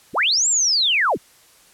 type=linear two-way sweep; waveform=sine; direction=up then down; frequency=48.42 to 7710 to 48.42 Hz; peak=-15 dBFS; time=0.13-1.18 s; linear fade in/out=50 ms; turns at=0.48 s; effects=white hiss -52 dBFS RMS until 1.73 s + low-pass 12000 Hz 12 dB/octave